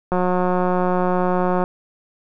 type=click train; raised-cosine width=1 ms; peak=-7 dBFS; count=276; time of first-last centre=0.12-1.639 s; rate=181 Hz; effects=none